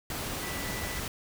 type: tone in noise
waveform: sine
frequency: 1975.5 Hz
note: B6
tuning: in tune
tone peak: -41 dBFS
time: 0.42-0.99 s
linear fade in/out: 2 ms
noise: pink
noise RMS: -35 dBFS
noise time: 0.1-1.08 s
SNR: -9 dB
effects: none